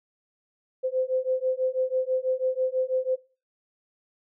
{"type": "beating tone pair", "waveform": "sine", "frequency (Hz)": [513, 519.1], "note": ["C5", "C5"], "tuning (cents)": [-34, -14], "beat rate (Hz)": 6.1, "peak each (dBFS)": -27, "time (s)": [0.83, 3.16], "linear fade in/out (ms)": 20, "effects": ["noise-tail reverb RT60 0.3 s tail -17 dB re dry"]}